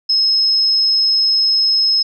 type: tone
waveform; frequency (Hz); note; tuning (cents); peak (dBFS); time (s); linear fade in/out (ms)
sine; 5170; E8; -34; -11; 0.09-2.03; 10
effects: none